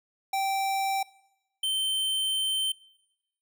square tone pair in turn, 779 / 3102 Hz, G5 / G7, -11 / -19 cents, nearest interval 2 octaves, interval 2392 cents, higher second, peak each -26 dBFS, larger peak neither, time 0.33-1.03 / 1.63-2.72 s, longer second, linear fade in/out 5 ms, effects noise-tail reverb RT60 1.0 s tail -23 dB re dry

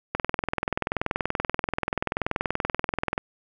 click train, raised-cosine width 0.5 ms, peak -9 dBFS, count 64, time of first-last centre 0.15-3.179 s, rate 20.8 Hz, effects none

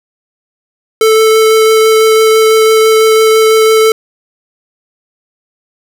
square tone with vibrato, 440 Hz, A4, in tune, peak -5 dBFS, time 1.01-3.92 s, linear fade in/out 2 ms, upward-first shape triangle, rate 6 Hz, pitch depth 10 cents each way, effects none

